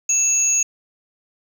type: tone pair together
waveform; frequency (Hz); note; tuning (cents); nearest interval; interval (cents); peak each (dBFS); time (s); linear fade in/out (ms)
sine; 2637 / 6645; E7 / G#8; 0 / 0; octave + major third; 1600; -25 / -14; 0.09-0.63; 5
effects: tanh soft clip ceiling -11 dBFS + 7-bit